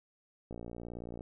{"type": "click train", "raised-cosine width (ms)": 2, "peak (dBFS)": -30, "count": 42, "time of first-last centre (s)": [0.51, 1.208], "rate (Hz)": 58.7, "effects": []}